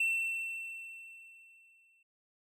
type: tone with exponential decay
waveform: triangle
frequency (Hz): 2693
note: E7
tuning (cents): +36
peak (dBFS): -25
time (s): 0-2.03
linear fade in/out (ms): 5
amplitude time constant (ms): 440
effects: none